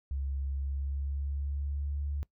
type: tone with pitch glide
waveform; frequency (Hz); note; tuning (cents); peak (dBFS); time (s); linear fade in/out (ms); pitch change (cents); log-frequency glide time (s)
sine; 68.5 to 71.78; C#2 to D2; -20 to -39; -31; 0.11-2.23; 0; +81; 0.5-2.04
effects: noise-tail reverb RT60 0.1 s tail -21 dB re dry